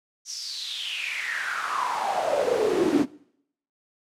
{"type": "noise with high-pass filter sweep", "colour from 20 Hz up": "brown", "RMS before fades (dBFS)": -26, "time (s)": [0.25, 3.06], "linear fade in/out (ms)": 50, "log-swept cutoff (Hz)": [6000, 270], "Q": 7.7, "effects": ["noise-tail reverb RT60 0.7 s tail -21 dB re dry", "low-pass 10000 Hz 12 dB/octave"]}